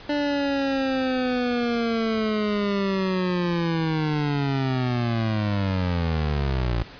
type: linear sweep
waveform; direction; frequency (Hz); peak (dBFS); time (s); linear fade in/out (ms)
25% pulse; down; 293.7 to 55.8; -18; 0.09-6.83; 5
effects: pink hiss -43 dBFS RMS until 6.99 s + resampled to 11025 Hz